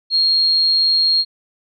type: tone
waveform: sine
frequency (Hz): 4254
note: C8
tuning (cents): +28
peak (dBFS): -12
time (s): 0.1-1.25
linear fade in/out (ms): 50
effects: none